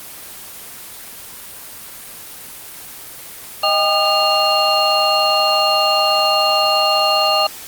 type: tone cluster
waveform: sine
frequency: 623 / 798 / 1218 / 2797 / 4271 Hz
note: D#5 / G5 / D#6 / F7 / C8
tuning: +2 / +31 / -37 / +2 / +35 cents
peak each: -19 dBFS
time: 3.63-7.47 s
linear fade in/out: 5 ms
effects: white hiss -34 dBFS RMS until 7.67 s + Opus 24 kbps